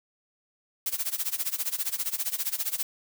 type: noise with tremolo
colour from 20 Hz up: blue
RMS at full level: -27 dBFS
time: 0.86-2.83 s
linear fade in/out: 2 ms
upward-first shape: sine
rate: 15 Hz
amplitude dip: 90%
effects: none